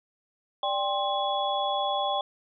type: tone cluster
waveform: sine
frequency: 586 / 792 / 1056 / 3384 Hz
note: D5 / G5 / C6 / G#7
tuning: -4 / +18 / +16 / +32 cents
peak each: -31 / -28 / -32 / -32 dBFS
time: 0.63-2.21 s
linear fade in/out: 2 ms
effects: none